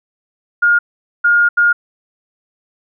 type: tone bursts at uneven times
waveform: sine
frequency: 1421 Hz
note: F6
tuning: 30 cents sharp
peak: -8 dBFS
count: 3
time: 0.62-0.79 / 1.24-1.49 / 1.57-1.73 s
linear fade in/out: 10 ms
effects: none